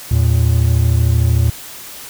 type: tone pair together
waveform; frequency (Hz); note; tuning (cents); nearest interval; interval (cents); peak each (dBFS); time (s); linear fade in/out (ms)
triangle; 80.4 / 113.7; E2 / A#2; -43 / -43; tritone; 600; -11; 0.11-1.5; 5
effects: white hiss -33 dBFS RMS until 2.09 s